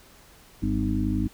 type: harmonic tone with a mistuned harmonic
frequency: 51.3 Hz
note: G#1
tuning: 21 cents flat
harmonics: 1 / 2 / 4 / 5 / 6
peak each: -29 / -29 / -29 / -29 / -29 dBFS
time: 0.62-1.28 s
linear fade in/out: 10 ms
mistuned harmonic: 4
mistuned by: -58 cents
effects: pink hiss -53 dBFS RMS until 1.33 s